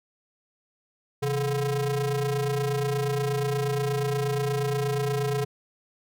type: ring-modulated tone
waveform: square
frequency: 146.6 Hz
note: D3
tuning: 3 cents flat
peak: -22 dBFS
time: 1.22-5.45 s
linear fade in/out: 10 ms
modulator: 279 Hz
effects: none